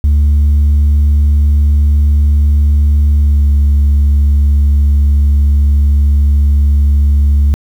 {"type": "tone with pitch glide", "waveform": "sine", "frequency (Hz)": [73, 71.62], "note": ["D2", "D2"], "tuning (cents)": [-10, -43], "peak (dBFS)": -3, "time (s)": [0.04, 7.54], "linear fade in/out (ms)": 0, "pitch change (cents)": -33, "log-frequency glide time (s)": [3.16, 3.48], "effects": ["tanh soft clip ceiling -5 dBFS", "7-bit"]}